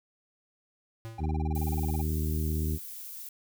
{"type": "tone with exponential decay", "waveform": "square", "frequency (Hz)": 112.9, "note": "A2", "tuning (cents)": 45, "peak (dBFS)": -36, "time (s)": [1.05, 1.45], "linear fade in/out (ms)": 0, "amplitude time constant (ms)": 86}
{"type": "tone bursts", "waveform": "triangle", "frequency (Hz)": 797, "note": "G5", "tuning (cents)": 28, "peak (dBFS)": -34, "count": 16, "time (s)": [1.18, 2.015], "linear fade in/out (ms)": 5, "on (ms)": 25, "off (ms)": 29}
{"type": "harmonic tone", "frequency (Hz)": 77.8, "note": "D#2", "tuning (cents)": 0, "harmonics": [1, 2, 3, 4, 5], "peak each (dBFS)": [-28, -34, -38, -40, -42], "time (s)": [1.18, 2.79], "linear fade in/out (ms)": 50}
{"type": "noise", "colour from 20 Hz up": "violet", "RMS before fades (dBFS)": -42, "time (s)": [1.55, 3.29], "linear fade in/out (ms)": 2}
{"effects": []}